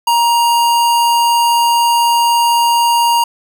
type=tone; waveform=square; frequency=941 Hz; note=A#5; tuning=16 cents sharp; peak=-10 dBFS; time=0.07-3.24 s; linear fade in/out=5 ms; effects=none

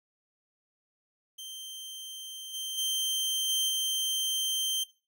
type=tone with level steps; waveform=sawtooth; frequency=3136 Hz; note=G7; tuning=in tune; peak=-37 / -31 / -25 / -23 / -25 dBFS; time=1.38-4.84 s; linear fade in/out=10 ms; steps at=2.53 / 2.77 / 3.48 / 3.68 s; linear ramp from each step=20 ms; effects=noise-tail reverb RT60 0.3 s tail -17 dB re dry

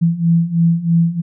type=beating tone pair; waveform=sine; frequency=165.9 / 169 Hz; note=E3 / E3; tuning=+11 / +43 cents; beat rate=3.1 Hz; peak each=-16 / -13 dBFS; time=0.01-1.22 s; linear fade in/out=20 ms; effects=none

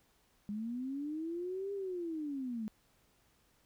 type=linear two-way sweep; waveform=sine; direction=up then down; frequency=201.6 to 403.9 to 209.4 Hz; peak=-36 dBFS; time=0.49-2.68 s; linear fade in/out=0 ms; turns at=1.73 s; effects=pink hiss -71 dBFS RMS until 3.65 s

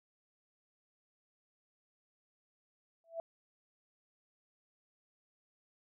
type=tone with exponential growth; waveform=sine; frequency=663 Hz; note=E5; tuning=10 cents sharp; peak=-33 dBFS; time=3.04-3.2 s; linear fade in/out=1 ms; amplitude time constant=34 ms; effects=none

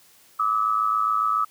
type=tone pair together; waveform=sine; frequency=1173.8 / 1281 Hz; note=D6 / E6; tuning=-1 / -50 cents; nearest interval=major second; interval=151 cents; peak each=-24 / -21 dBFS; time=0.39-1.45 s; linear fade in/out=10 ms; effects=white hiss -55 dBFS RMS until 1.5 s + high-pass 60 Hz 12 dB/octave

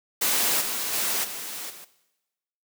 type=noise with level steps; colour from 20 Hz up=white; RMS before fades=-23 / -29 / -26 / -35 / -44 dBFS; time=0.21-1.85 s; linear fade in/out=10 ms; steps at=0.6 / 0.92 / 1.23 / 1.69 s; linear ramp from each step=20 ms; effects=noise-tail reverb RT60 1.0 s tail -17 dB re dry + high-pass 200 Hz 12 dB/octave

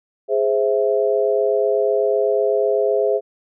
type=chord; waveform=sine; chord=Ab augmented; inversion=none; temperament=equal; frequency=415.3 / 523.3 / 659.3 Hz; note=Ab4 / C5 / E5; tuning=0 / 0 / 0 cents; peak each=-18 / -20 / -21 dBFS; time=0.28-3.21 s; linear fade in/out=50 ms; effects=none

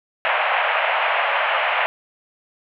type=band-pass noise; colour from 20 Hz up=pink; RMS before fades=-20 dBFS; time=0.25-1.86 s; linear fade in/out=0 ms; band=590 to 2900 Hz; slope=48 dB/octave; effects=none

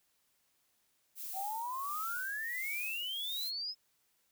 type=noise with tremolo; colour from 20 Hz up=violet; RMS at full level=-42 dBFS; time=1.15-3.52 s; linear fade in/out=50 ms; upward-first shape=sine; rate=1.4 Hz; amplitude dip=60%
type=exponential sweep; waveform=sine; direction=up; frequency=740 to 5200 Hz; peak=-36 dBFS; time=1.33-3.75 s; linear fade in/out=50 ms
effects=white hiss -75 dBFS RMS until 4.31 s

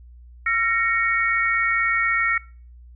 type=tone cluster; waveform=sine; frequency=1356 / 1868 / 2221 Hz; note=E6 / A#6 / C#7; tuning=+49 / +3 / +3 cents; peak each=-24 / -22 / -23 dBFS; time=0.46-2.38 s; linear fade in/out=5 ms; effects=noise-tail reverb RT60 0.4 s tail -22 dB re dry + added 60 Hz sine -42 dBFS peak until 2.95 s

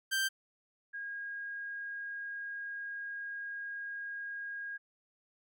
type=tone pair in turn; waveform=sawtooth / sine; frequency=1569 / 1631.8 Hz; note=G6 / G#6; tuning=+1 / -31 cents; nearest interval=minor second; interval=68 cents; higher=second; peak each=-26 / -38 dBFS; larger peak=first; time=0.11-0.29 / 0.93-4.78 s; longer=second; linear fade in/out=20 ms; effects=none

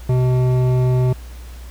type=tone with hard clipping; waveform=sine; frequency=126.6 Hz; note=B2; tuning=43 cents sharp; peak=-15 dBFS; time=0.09-1.13 s; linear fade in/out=5 ms; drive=12 dB; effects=added 60 Hz sine -32 dBFS peak until 1.7 s + pink hiss -45 dBFS RMS until 1.7 s

